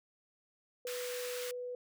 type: tone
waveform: sine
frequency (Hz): 493.9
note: B4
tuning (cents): 0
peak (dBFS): -38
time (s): 0.85-1.75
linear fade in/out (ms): 2
type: high-pass noise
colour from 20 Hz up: pink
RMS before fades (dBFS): -44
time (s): 0.87-1.51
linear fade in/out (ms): 0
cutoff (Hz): 1300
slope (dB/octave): 24
effects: none